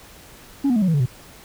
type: tone with pitch steps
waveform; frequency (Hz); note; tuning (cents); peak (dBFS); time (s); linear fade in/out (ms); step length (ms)
sine; 278.4 / 243.8 / 213.4 / 186.89 / 163.64 / 143.28 / 125.45; C#4 / B3 / G#3 / F#3 / E3 / D3 / B2; +8 / -22 / +47 / +18 / -12 / -42 / +28; -13; 0.64-1.06; 10; 60
effects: tanh soft clip ceiling -14 dBFS + pink hiss -45 dBFS RMS until 1.44 s